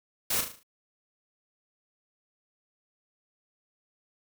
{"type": "noise with echo", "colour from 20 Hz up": "white", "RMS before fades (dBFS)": -28, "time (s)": [0.3, 0.41], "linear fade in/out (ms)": 5, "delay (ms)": 37, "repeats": 6, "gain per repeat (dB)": -6, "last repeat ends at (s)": 0.632, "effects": []}